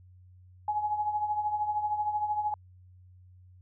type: tone with tremolo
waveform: sine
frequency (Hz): 841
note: G#5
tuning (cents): +22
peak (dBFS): -24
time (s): 0.68-2.54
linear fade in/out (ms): 2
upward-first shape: triangle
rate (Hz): 13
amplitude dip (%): 70
effects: added 91 Hz sine -52 dBFS peak until 3.61 s